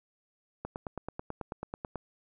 click train, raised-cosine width 1 ms, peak -22 dBFS, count 13, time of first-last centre 0.65-1.957 s, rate 9.18 Hz, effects none

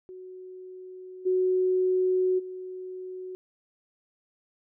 sine tone with level steps, 370 Hz, F#4, in tune, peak -40 / -21 / -35 dBFS, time 0.09-3.35 s, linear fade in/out 0 ms, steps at 1.25 / 2.38 s, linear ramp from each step 20 ms, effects none

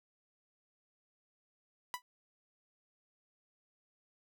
sawtooth tone with exponential decay, 988 Hz, B5, in tune, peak -29 dBFS, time 1.94-2.02 s, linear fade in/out 0 ms, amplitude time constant 16 ms, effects none

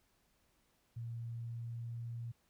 sine tone with pitch glide, 116.54 to 117.42 Hz, A#2 to A#2, 0 to +13 cents, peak -40 dBFS, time 0.96-2.32 s, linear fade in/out 10 ms, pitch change +13 cents, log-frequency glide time 1.24-2.2 s, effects pink hiss -75 dBFS RMS until 2.49 s

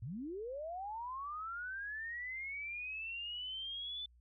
sine linear sweep, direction up, 98 to 3520 Hz, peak -40 dBFS, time 0.02-4.06 s, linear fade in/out 5 ms, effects added 60 Hz sine -62 dBFS peak until 4.2 s

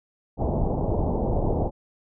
pink low-pass noise, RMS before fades -24 dBFS, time 0.37-1.71 s, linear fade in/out 50 ms, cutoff 850 Hz, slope 48 dB/octave, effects none

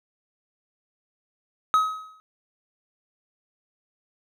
triangle tone with exponential decay, 1272 Hz, D#6, 38 cents sharp, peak -12 dBFS, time 1.74-2.2 s, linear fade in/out 0 ms, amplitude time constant 100 ms, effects none

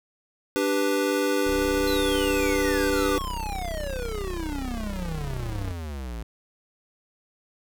square chord, G major, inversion second, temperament equal, 293.7 / 392 / 493.9 Hz, D4 / G4 / B4, 0 / 0 / 0 cents, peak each -27 dBFS, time 0.56-3.18 s, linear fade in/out 0 ms
25% pulse tone, 32.01 Hz, C1, 37 cents flat, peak -27 dBFS, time 1.46-5.72 s, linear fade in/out 10 ms
square exponential sweep, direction down, 4186 to 53.3 Hz, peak -32 dBFS, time 1.87-6.23 s, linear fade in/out 5 ms
effects none

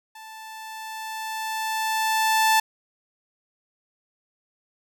sawtooth tone with level ramp, 880 Hz, A5, in tune, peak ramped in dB -37 to -12 dBFS, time 0.15-2.6 s, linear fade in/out 5 ms, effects none

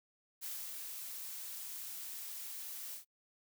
blue noise with ADSR envelope, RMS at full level -42 dBFS, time 0.41-3.05 s, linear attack 32 ms, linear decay 250 ms, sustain -3 dB, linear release 110 ms, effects noise-tail reverb RT60 0.1 s tail -24 dB re dry

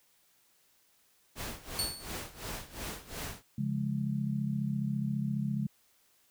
pink noise with tremolo, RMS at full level -38 dBFS, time 1.35-3.43 s, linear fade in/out 50 ms, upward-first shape sine, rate 2.8 Hz, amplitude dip 85%
25% pulse tone with exponential decay, 4435 Hz, C#8, in tune, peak -23 dBFS, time 1.79-2.22 s, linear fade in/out 1 ms, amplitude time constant 93 ms
sine chord, Db major, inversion none, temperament just, 138.59 / 173.24 / 207.9 Hz, Db3 / F3 / Ab3, 0 / -14 / +2 cents, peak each -33 / -38 / -33 dBFS, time 3.58-5.67 s, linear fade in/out 5 ms
effects white hiss -68 dBFS RMS until 6.3 s

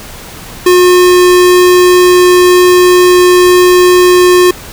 square tone, 360.1 Hz, F#4, 47 cents flat, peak -3 dBFS, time 0.66-4.51 s, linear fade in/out 5 ms, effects pink hiss -28 dBFS RMS until 4.72 s

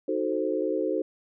sine chord, D# diminished seventh, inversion none, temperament equal, 311.1 / 370 / 440 / 523.3 Hz, D#4 / F#4 / A4 / C5, 0 / 0 / 0 / 0 cents, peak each -30 dBFS, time 0.08-1.02 s, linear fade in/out 5 ms, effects none

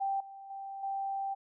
sine tone with level steps, 784 Hz, G5, in tune, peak -29 / -45 / -39 / -32 dBFS, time 0-1.35 s, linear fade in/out 20 ms, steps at 0.2 / 0.5 / 0.83 s, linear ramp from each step 5 ms, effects none

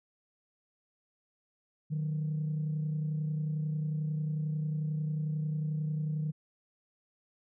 sine tone pair together, 152.44 / 183.6 Hz, D#3 / F#3, -35 / -13 cents, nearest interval minor third, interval 322 cents, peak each -29 / -40 dBFS, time 1.9-6.32 s, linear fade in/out 20 ms, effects tanh soft clip ceiling -26 dBFS

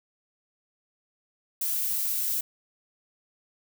violet noise, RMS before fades -28 dBFS, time 1.61-2.41 s, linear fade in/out 5 ms, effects none

